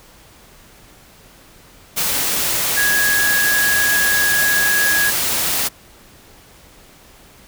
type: tone in noise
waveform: sine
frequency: 1661.2 Hz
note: G#6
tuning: in tune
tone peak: -15 dBFS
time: 2.76-5.11 s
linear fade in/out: 20 ms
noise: white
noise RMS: -19 dBFS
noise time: 1.96-5.69 s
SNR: +1 dB
effects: pink hiss -46 dBFS RMS until 7.47 s